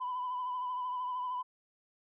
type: tone with vibrato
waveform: sine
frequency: 1000 Hz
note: B5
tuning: 21 cents sharp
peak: -32 dBFS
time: 0-1.43 s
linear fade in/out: 20 ms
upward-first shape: triangle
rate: 13 Hz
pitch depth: 39 cents each way
effects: tanh soft clip ceiling -30 dBFS